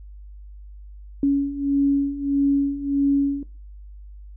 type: beating tone pair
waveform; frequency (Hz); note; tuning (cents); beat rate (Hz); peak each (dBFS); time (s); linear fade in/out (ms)
sine; 278.9 / 280.5; C#4 / C#4; +11 / +21; 1.6; -23 / -19; 1.23-3.43; 2
effects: noise-tail reverb RT60 0.3 s tail -18 dB re dry + added 50 Hz sine -38 dBFS peak until 4.36 s